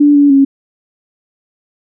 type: tone with pitch steps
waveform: sine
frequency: 291.1 / 286.4 / 274.6 Hz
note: D4 / D4 / C#4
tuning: -15 / -43 / -16 cents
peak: -4 dBFS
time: 0-0.45 s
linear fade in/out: 10 ms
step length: 150 ms
effects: none